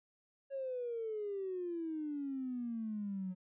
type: exponential sweep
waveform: triangle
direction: down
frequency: 554 to 181.4 Hz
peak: -33 dBFS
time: 0.5-3.35 s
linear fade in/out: 50 ms
effects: tanh soft clip ceiling -35 dBFS + resampled to 8000 Hz

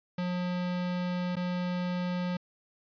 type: tone with dropouts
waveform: square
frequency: 179.1 Hz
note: F3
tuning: 44 cents sharp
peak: -30 dBFS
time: 0.18-2.37 s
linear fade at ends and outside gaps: 5 ms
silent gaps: 1.356-1.366 s
effects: resampled to 11025 Hz

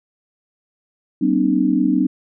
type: tone cluster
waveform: sine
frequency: 190.2 / 238 / 262.8 / 302.8 Hz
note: F#3 / A#3 / C4 / D#4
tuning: +48 / +36 / +8 / -47 cents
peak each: -21 / -22 / -18 / -18 dBFS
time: 1.21-2.07 s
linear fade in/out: 10 ms
effects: none

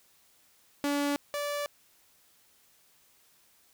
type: tone pair in turn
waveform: sawtooth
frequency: 286.5 / 580.7 Hz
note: D4 / D5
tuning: -43 / -20 cents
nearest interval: octave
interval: 1223 cents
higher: second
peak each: -23 / -27 dBFS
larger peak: first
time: 0.84-1.16 / 1.34-1.66 s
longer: neither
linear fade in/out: 0 ms
effects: white hiss -64 dBFS RMS until 3.73 s

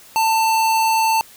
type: tone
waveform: square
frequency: 891 Hz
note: A5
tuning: 22 cents sharp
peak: -15 dBFS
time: 0.16-1.21 s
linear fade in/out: 0 ms
effects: white hiss -45 dBFS RMS until 1.36 s

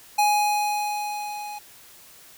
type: tone with level ramp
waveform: square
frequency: 833 Hz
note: G#5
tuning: 5 cents sharp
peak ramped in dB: -17 to -34 dBFS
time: 0.18-1.59 s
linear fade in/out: 10 ms
effects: white hiss -49 dBFS RMS until 2.37 s

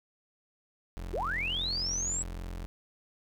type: tone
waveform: 35% pulse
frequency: 43.65 Hz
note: F1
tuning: in tune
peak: -35 dBFS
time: 0.97-2.66 s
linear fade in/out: 0 ms
type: linear sweep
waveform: sine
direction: up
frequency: 302 to 7850 Hz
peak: -30 dBFS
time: 1.13-2.23 s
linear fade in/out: 10 ms
effects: none

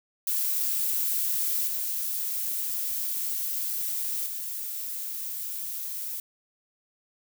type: noise with level steps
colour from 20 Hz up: violet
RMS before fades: -27 / -30 / -34 dBFS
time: 0.27-6.2 s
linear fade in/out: 2 ms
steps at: 1.67 / 4.26 s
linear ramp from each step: 5 ms
effects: none

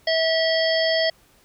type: harmonic tone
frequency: 649 Hz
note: E5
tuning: 27 cents flat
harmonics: 1 / 3 / 5 / 7 / 8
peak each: -20 / -25 / -27 / -28 / -29 dBFS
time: 0.07-1.1 s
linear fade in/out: 5 ms
effects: pink hiss -57 dBFS RMS until 1.44 s

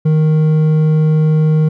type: tone with hard clipping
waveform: triangle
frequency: 155.56 Hz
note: D#3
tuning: in tune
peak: -10 dBFS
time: 0.05-1.69 s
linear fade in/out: 10 ms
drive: 9 dB
effects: none

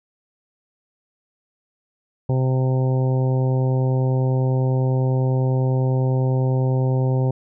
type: harmonic tone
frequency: 130 Hz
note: C3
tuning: 11 cents flat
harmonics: 1 / 2 / 3 / 4 / 5 / 6 / 7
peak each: -17 / -29 / -28 / -29 / -37 / -36 / -37 dBFS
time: 2.29-7.31 s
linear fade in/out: 5 ms
effects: none

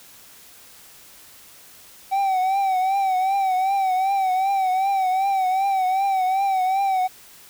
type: tone with vibrato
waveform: triangle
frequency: 765 Hz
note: G5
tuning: 42 cents flat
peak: -16 dBFS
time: 2.11-7.08 s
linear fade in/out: 20 ms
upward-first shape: triangle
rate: 2.6 Hz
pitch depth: 75 cents each way
effects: white hiss -47 dBFS RMS until 7.49 s

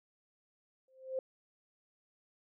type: tone with exponential growth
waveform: sine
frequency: 523.3 Hz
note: C5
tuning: in tune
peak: -30 dBFS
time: 0.88-1.19 s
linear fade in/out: 2 ms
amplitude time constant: 67 ms
effects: none

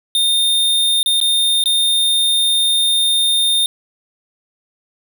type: tone with dropouts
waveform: square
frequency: 3639 Hz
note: A#7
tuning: 42 cents flat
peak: -13 dBFS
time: 0.15-3.66 s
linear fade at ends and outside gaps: 1 ms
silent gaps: 1.03-1.06 / 1.202-1.213 / 1.639-1.658 s
effects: none

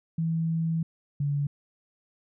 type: tone pair in turn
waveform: sine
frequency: 163.5 / 143.32 Hz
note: E3 / D3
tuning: -14 / -42 cents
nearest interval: major second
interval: 228 cents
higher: first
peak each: -24 dBFS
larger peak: neither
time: 0.18-0.83 / 1.2-1.47 s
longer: first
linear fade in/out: 5 ms
effects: none

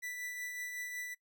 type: tone with tremolo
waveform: 45% pulse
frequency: 1975.5 Hz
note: B6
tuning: in tune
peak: -38 dBFS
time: 0.02-1.15 s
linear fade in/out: 20 ms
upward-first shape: triangle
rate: 5.4 Hz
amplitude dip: 40%
effects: noise-tail reverb RT60 0.1 s tail -21 dB re dry

